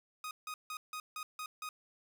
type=tone bursts; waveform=sawtooth; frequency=1248 Hz; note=D#6; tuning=5 cents sharp; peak=-36 dBFS; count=7; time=0.24-1.69 s; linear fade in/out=2 ms; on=70 ms; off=160 ms; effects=none